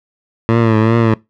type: tone with vibrato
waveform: 15% pulse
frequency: 112.7 Hz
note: A2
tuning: 42 cents sharp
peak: -3 dBFS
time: 0.49-1.14 s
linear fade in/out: 0 ms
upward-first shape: triangle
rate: 2.6 Hz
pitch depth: 72 cents each way
effects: noise-tail reverb RT60 0.2 s tail -22 dB re dry + low-pass 2000 Hz 12 dB/octave